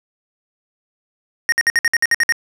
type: tone bursts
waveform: square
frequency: 1861 Hz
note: A#6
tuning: 3 cents flat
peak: -12 dBFS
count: 10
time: 1.49-2.323 s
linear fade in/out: 0 ms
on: 32 ms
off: 57 ms
effects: low-pass 9000 Hz 12 dB/octave